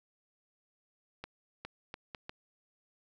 accelerating click train, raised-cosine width 0.3 ms, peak -25 dBFS, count 5, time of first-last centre 1.24-2.295 s, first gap 410 ms, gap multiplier 0.71, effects none

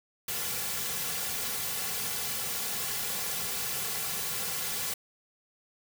white noise with comb filter, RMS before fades -33 dBFS, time 0.28-4.94 s, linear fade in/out 5 ms, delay 3.2 ms, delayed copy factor -1, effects none

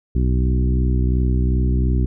harmonic tone with a mistuned harmonic, 62.8 Hz, B1, 30 cents sharp, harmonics 1 / 2 / 3 / 4 / 5 / 6, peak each -16 / -22 / -26 / -28 / -30 / -32 dBFS, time 0.15-2.06 s, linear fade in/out 5 ms, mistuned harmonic 1, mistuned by +27 cents, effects none

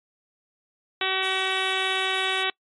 harmonic tone, 379.4 Hz, F#4, 43 cents sharp, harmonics 1 / 2 / 3 / 4 / 5 / 6 / 7 / 8 / 9 / 10, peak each -32 / -32 / -32 / -32 / -32 / -32 / -32 / -32 / -32 / -32 dBFS, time 1.01-2.5 s, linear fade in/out 2 ms
violet noise, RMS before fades -37 dBFS, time 1.22-2.44 s, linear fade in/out 20 ms
effects noise-tail reverb RT60 0.1 s tail -25 dB re dry + MP3 48 kbps

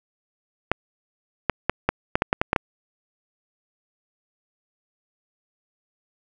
clicks, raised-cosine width 0.5 ms, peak -3 dBFS, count 10, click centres 0.716 / 1.497 / 1.696 / 1.89 / 2.155 / 2.221 / 2.329 / 2.415 / 2.531 / 2.562 s, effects none

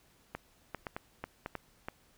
clicks, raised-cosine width 0.5 ms, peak -22 dBFS, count 8, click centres 0.35 / 0.747 / 0.868 / 0.965 / 1.24 / 1.461 / 1.553 / 1.885 s, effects pink hiss -66 dBFS RMS until 2.17 s

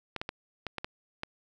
clicks, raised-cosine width 0.3 ms, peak -18 dBFS, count 7, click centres 0.163 / 0.215 / 0.291 / 0.667 / 0.783 / 0.845 / 1.234 s, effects none

